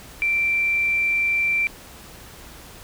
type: tone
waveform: sine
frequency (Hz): 2349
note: D7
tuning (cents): 0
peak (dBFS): -18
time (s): 0.22-1.67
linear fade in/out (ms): 0
effects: added 60 Hz sine -51 dBFS peak until 2.83 s + pink hiss -43 dBFS RMS until 2.83 s